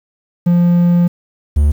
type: tone pair in turn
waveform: triangle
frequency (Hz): 174.2 / 73.24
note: F3 / D2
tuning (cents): -4 / -4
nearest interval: octave + minor third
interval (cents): 1500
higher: first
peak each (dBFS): -6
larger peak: neither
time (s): 0.46-1.08 / 1.56-1.72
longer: first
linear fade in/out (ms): 10
effects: 7-bit